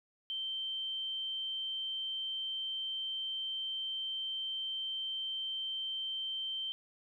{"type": "tone", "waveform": "sine", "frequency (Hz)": 3120, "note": "G7", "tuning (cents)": -9, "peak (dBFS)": -35, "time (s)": [0.3, 6.72], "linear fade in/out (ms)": 0, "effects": ["12-bit"]}